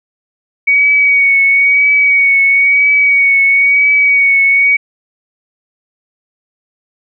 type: tone with vibrato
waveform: sine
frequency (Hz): 2246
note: C#7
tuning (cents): +22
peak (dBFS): -6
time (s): 0.67-4.77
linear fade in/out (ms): 10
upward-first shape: triangle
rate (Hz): 1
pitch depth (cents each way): 34
effects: none